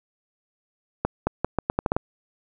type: accelerating click train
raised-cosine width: 1 ms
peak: -7 dBFS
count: 9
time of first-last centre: 1.05-1.965 s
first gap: 220 ms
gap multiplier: 0.8
effects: none